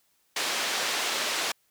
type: band-pass noise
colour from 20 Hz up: white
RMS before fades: -29 dBFS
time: 0.36-1.52 s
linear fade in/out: 5 ms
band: 350 to 4900 Hz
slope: 12 dB/octave
effects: white hiss -69 dBFS RMS until 1.7 s